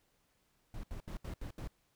brown noise bursts, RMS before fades -42 dBFS, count 6, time 0.74-1.675 s, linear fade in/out 2 ms, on 95 ms, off 73 ms, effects pink hiss -75 dBFS RMS until 1.95 s

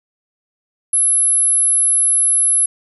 sine tone, 11000 Hz, F9, 27 cents flat, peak -11 dBFS, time 0.93-2.66 s, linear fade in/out 5 ms, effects none

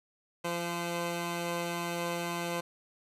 10% pulse tone pair together, 172 / 514.1 Hz, F3 / C5, -26 / -31 cents, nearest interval octave + perfect fifth, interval 1895 cents, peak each -25 / -30 dBFS, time 0.44-2.61 s, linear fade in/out 10 ms, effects resampled to 32000 Hz

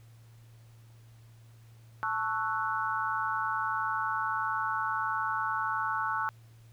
sine chord, F# minor seventh, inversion first, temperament equal, 880 / 1108.7 / 1318.5 / 1480 Hz, A5 / C#6 / E6 / F#6, 0 / 0 / 0 / 0 cents, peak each -34 dBFS, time 2.03-6.29 s, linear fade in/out 0 ms, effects added 114 Hz sine -52 dBFS peak until 6.72 s + pink hiss -65 dBFS RMS until 6.72 s

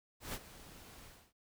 pink noise with ADSR envelope, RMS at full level -40 dBFS, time 0.2-1.33 s, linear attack 140 ms, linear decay 44 ms, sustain -15 dB, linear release 280 ms, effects none

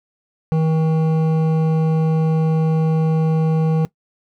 sine tone with hard clipping, 159.4 Hz, D#3, 42 cents sharp, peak -16 dBFS, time 0.52-3.85 s, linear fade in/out 0 ms, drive 11 dB, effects noise-tail reverb RT60 0.1 s tail -19 dB re dry

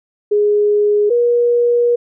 sine tone pair in turn, 415.3 / 478.9 Hz, G#4 / A#4, 0 / +47 cents, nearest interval major second, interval 247 cents, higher second, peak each -10 dBFS, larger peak neither, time 0.31-1.1 / 1.1-1.96 s, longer second, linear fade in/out 10 ms, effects none

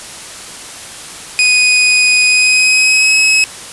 sawtooth tone with pitch glide, 2489 to 2563 Hz, D#7 to E7, 0 to -49 cents, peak -4 dBFS, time 1.39-3.44 s, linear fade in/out 0 ms, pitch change +51 cents, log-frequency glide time 2.25-3.15 s, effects white hiss -29 dBFS RMS until 3.72 s + resampled to 24000 Hz

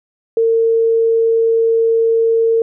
sine tone, 454.8 Hz, A#4, 43 cents flat, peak -10 dBFS, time 0.37-2.62 s, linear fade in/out 2 ms, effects none

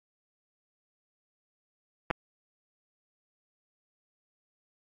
clicks, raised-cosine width 0.5 ms, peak -15 / -12 dBFS, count 2, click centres 2.104 / 2.11 s, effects AAC 64 kbps

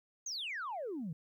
sine exponential sweep, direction down, 6720 to 146.83 Hz, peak -36 dBFS, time 0.26-1.13 s, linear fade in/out 5 ms, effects tanh soft clip ceiling -34 dBFS + 13-bit

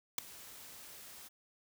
white noise with ADSR envelope, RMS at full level -29 dBFS, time 0.18-1.29 s, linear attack 4 ms, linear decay 6 ms, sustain -23 dB, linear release 21 ms, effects none

